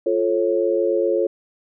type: chord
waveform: sine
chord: F augmented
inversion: none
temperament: just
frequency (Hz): 349.2 / 436.5 / 545.7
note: F4 / A4 / C#5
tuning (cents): 0 / -14 / -27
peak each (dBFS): -21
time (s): 0.06-1.27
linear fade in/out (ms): 5
effects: none